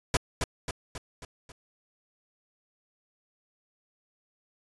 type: noise with echo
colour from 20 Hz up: pink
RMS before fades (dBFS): -23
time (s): 0.14-0.17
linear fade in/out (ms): 2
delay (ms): 270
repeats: 5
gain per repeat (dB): -5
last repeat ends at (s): 1.52
effects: resampled to 22050 Hz